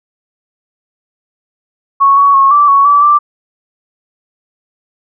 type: tone with pitch steps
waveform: sine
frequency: 1106 / 1122 / 1093 / 1165 / 1113 / 1154 / 1175 Hz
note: C#6 / C#6 / C#6 / D6 / C#6 / D6 / D6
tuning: -4 / +21 / -25 / -14 / +7 / -31 / +1 cents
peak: -4 dBFS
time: 2-3.19 s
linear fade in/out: 20 ms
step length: 170 ms
effects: none